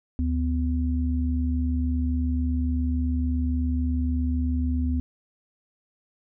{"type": "tone pair together", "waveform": "sine", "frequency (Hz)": [74.65, 251.1], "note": ["D2", "B3"], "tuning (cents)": [29, 29], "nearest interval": "octave + major sixth", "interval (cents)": 2100, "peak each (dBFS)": [-23, -27], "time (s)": [0.19, 5], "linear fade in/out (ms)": 0, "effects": []}